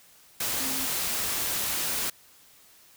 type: tone in noise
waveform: sine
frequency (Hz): 264.6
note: C4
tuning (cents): +20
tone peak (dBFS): -37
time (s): 0.6-0.86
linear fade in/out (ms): 5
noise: white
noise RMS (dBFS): -29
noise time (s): 0.4-2.1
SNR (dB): -11
effects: white hiss -56 dBFS RMS until 2.96 s